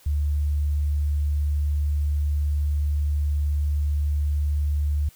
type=tone; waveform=sine; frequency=73.42 Hz; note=D2; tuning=in tune; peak=-20 dBFS; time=0.06-5.09 s; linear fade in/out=5 ms; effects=white hiss -54 dBFS RMS until 5.15 s